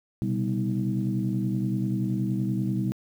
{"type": "tone cluster", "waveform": "sine", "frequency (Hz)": [125.3, 135.8, 194.5, 245, 317.9], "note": ["B2", "C#3", "G3", "B3", "D#4"], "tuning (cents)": [25, -35, -13, -14, 37], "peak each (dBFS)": [-28, -35, -27, -34, -32], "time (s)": [0.22, 2.92], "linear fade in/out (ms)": 0, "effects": ["tanh soft clip ceiling -14 dBFS", "9-bit"]}